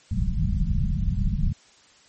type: low-pass noise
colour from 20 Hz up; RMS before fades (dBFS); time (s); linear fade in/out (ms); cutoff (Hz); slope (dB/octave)
pink; -23; 0.11-1.53; 5; 210; 96
effects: white hiss -55 dBFS RMS until 2.08 s + MP3 32 kbps